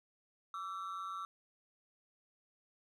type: ring-modulated tone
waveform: triangle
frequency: 1244.5 Hz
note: D#6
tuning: in tune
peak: -35 dBFS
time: 0.54-1.25 s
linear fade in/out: 0 ms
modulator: 91.5 Hz
effects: none